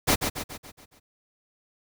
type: noise with echo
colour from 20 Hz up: pink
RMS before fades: -20 dBFS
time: 0.07-0.16 s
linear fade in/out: 20 ms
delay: 140 ms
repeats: 6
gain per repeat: -6 dB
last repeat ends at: 1 s
effects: none